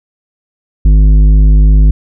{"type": "tone with tanh clipping", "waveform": "triangle", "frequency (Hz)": 51.4, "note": "G#1", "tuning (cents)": -17, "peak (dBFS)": -4, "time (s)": [0.85, 1.91], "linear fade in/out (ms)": 5, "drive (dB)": 14, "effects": []}